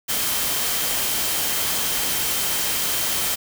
sine tone in noise, 3136 Hz, G7, in tune, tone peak -34 dBFS, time 0.08-3.36 s, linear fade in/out 20 ms, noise white, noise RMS -23 dBFS, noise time 0.08-3.36 s, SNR -14 dB, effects none

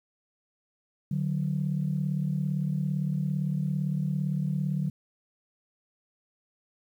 sine tone pair together, 148.3 / 185.98 Hz, D3 / F#3, +17 / +9 cents, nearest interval major third, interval 392 cents, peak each -27 / -29 dBFS, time 1.11-4.9 s, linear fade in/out 5 ms, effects tanh soft clip ceiling -18 dBFS + 10-bit

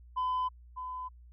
sine tone with echo, 1011 Hz, B5, 40 cents sharp, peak -26 dBFS, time 0.16-0.49 s, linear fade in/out 20 ms, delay 600 ms, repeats 1, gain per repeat -10 dB, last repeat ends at 1.09 s, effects tanh soft clip ceiling -27 dBFS + added 60 Hz sine -51 dBFS peak until 1.32 s

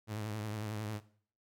sawtooth tone with vibrato, 107 Hz, A2, 48 cents flat, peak -33 dBFS, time 0.07-1.01 s, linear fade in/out 50 ms, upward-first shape triangle, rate 11 Hz, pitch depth 69 cents each way, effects noise-tail reverb RT60 0.5 s tail -17 dB re dry

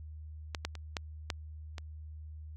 clicks, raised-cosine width 0.2 ms, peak -17 / -16 / -28 / -16 / -15 / -24 dBFS, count 6, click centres 0.548 / 0.65 / 0.753 / 0.968 / 1.302 / 1.782 s, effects added 77 Hz sine -43 dBFS peak until 2.56 s

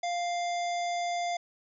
harmonic tone, 698.5 Hz, F5, in tune, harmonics 1 / 3 / 5 / 7 / 9 / 10, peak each -29 / -39 / -43 / -46 / -48 / -49 dBFS, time 0.03-1.37 s, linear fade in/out 5 ms, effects none

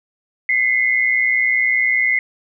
sine tone pair together, 2025 / 2145 Hz, B6 / C7, +43 / +42 cents, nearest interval minor second, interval 99 cents, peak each -16 / -17 dBFS, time 0.49-2.19 s, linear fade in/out 2 ms, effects none

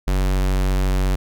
square tone, 47.08 Hz, F#1, 31 cents sharp, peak -17 dBFS, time 0.07-1.16 s, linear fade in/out 10 ms, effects none

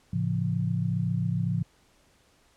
sine chord, A augmented, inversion none, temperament just, 110 / 137.5 / 171.88 Hz, A2 / C#3 / E#3, 0 / -14 / -27 cents, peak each -29 / -30 / -28 dBFS, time 0.13-1.63 s, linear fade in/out 5 ms, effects pink hiss -63 dBFS RMS until 2.56 s + low-pass 10000 Hz 12 dB/octave

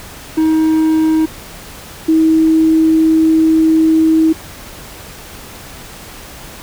triangle / sine tone pair in turn, 316.4 / 319.7 Hz, D#4 / D#4, +29 / +47 cents, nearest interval unison, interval 18 cents, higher second, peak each -7 dBFS, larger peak neither, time 0.37-1.26 / 2.08-4.33 s, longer second, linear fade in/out 10 ms, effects pink hiss -33 dBFS RMS until 6.62 s

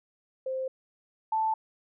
sine tone pair in turn, 523.3 / 880.1 Hz, C5 / A5, 0 / 0 cents, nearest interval major sixth, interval 900 cents, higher second, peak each -29 / -24 dBFS, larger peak second, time 0.46-0.68 / 1.32-1.54 s, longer neither, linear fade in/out 5 ms, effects none

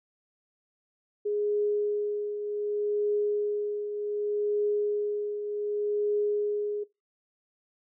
sine tone with tremolo, 415.3 Hz, G#4, in tune, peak -23 dBFS, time 1.25-6.84 s, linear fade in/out 10 ms, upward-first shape triangle, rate 0.66 Hz, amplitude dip 60%, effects noise-tail reverb RT60 0.2 s tail -19 dB re dry

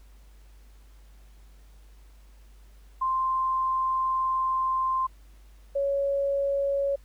sine tone pair in turn, 1046.5 / 557.4 Hz, C6 / C#5, 0 / +9 cents, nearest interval major seventh, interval 1091 cents, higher first, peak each -23 dBFS, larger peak neither, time 3.01-5.07 / 5.75-6.96 s, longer first, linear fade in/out 10 ms, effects added 50 Hz sine -49 dBFS peak until 7.04 s + pink hiss -63 dBFS RMS until 7.04 s

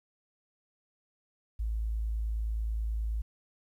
sine tone, 54.7 Hz, A1, 9 cents flat, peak -29 dBFS, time 1.59-3.22 s, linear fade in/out 10 ms, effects 11-bit

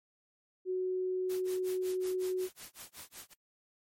sine tone, 370 Hz, F#4, in tune, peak -30 dBFS, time 0.65-2.49 s, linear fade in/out 50 ms
white noise with tremolo, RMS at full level -46 dBFS, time 1.29-3.34 s, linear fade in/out 10 ms, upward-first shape sine, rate 5.4 Hz, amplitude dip 100%
effects noise-tail reverb RT60 0.1 s tail -25 dB re dry + MP3 64 kbps

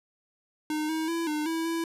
square tone with pitch steps, 306.3 / 318.1 / 333.9 / 302.6 / 326.9 / 331.4 Hz, D#4 / D#4 / E4 / D#4 / E4 / E4, -27 / +38 / +22 / -48 / -14 / +9 cents, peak -28 dBFS, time 0.7-1.84 s, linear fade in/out 2 ms, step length 190 ms, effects resampled to 32000 Hz

